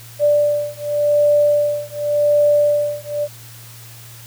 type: beating tone pair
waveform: sine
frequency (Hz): 587.3 / 588.18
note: D5 / D5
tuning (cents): 0 / +3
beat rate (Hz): 0.88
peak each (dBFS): -16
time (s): 0.19-3.28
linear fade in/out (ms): 50
effects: added 116 Hz sine -39 dBFS peak until 4.26 s + white hiss -41 dBFS RMS until 4.26 s